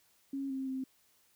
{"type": "tone with pitch steps", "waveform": "sine", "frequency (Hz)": [273.9, 266.2, 262.7], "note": ["C#4", "C4", "C4"], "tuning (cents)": [-21, 30, 7], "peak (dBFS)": -34, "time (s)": [0.33, 0.84], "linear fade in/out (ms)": 5, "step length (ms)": 170, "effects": ["white hiss -69 dBFS RMS until 1.35 s"]}